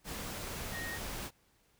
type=tone in noise; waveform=sine; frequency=1864.7 Hz; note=A#6; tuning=in tune; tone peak=-40 dBFS; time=0.71-1 s; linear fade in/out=50 ms; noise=pink; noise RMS=-41 dBFS; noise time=0.04-1.31 s; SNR=-2 dB; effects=pink hiss -70 dBFS RMS until 1.79 s